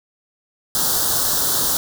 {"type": "band-stop noise", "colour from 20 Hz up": "white", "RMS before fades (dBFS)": -19, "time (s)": [0.75, 1.77], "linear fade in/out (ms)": 0, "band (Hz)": [1600, 3400], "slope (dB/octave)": 48, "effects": []}